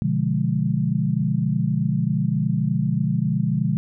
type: chord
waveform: sine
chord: B diminished seventh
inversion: none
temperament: equal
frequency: 123.47 / 146.83 / 174.61 / 207.7 Hz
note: B2 / D3 / F3 / Ab3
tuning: 0 / 0 / 0 / 0 cents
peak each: -25 / -23 / -24 / -25 dBFS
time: 0.02-3.77 s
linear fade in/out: 0 ms
effects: none